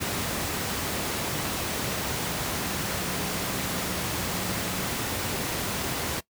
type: tone in noise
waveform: sine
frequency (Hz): 183.6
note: F#3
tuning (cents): -13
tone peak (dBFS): -36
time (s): 2.7-4.86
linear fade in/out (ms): 20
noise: pink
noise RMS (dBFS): -29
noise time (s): 0-6.21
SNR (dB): -10
effects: noise-tail reverb RT60 0.1 s tail -20 dB re dry + high-pass 80 Hz 12 dB/octave